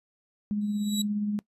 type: tone with tremolo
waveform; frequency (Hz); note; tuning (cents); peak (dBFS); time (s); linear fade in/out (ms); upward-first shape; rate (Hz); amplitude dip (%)
sine; 207.7; G#3; 0; -24; 0.51-1.39; 0; triangle; 17; 40
type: tone with exponential growth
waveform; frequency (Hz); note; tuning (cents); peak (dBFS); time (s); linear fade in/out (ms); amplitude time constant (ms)
25% pulse; 3889; B7; -27; -22; 0.61-1.02; 5; 89
effects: noise-tail reverb RT60 0.1 s tail -21 dB re dry + resampled to 32000 Hz